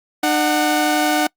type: tone pair together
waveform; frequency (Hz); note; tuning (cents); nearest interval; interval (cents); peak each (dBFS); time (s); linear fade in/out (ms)
sawtooth; 302.1 / 740; D4 / F#5; +49 / 0; octave + major third; 1551; -14; 0.23-1.27; 5
effects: noise-tail reverb RT60 0.1 s tail -26 dB re dry + Opus 48 kbps